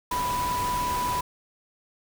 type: tone in noise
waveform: sine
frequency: 987.8 Hz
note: B5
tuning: in tune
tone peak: -25 dBFS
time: 0.11-1.21 s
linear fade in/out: 5 ms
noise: pink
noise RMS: -33 dBFS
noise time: 0.11-1.21 s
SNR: +5 dB
effects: none